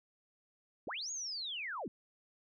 sine linear two-way sweep, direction up then down, 155.56 to 6800 to 155.56 Hz, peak -38 dBFS, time 0.87-1.88 s, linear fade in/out 2 ms, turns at 1.11 s, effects none

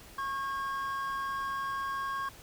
triangle tone pair together, 1095.4 / 1614 Hz, C#6 / G#6, -21 / -50 cents, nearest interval perfect fifth, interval 671 cents, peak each -31 / -37 dBFS, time 0.18-2.29 s, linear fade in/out 5 ms, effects pink hiss -52 dBFS RMS until 2.42 s

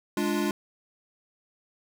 square chord, D diminished, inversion second, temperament equal, 207.7 / 293.7 / 349.2 Hz, Ab3 / D4 / F4, 0 / 0 / 0 cents, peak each -30 dBFS, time 0.17-0.51 s, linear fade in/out 2 ms, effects none

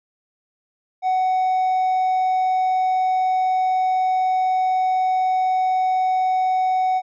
triangle tone, 746 Hz, F#5, 14 cents sharp, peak -14 dBFS, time 1.02-7.02 s, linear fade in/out 50 ms, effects tanh soft clip ceiling -10 dBFS + resampled to 16000 Hz

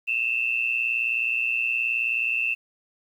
sine tone pair together, 2600 / 2719 Hz, E7 / F7, -24 / -47 cents, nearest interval minor second, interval 77 cents, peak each -25 dBFS, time 0.07-2.55 s, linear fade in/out 20 ms, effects 9-bit

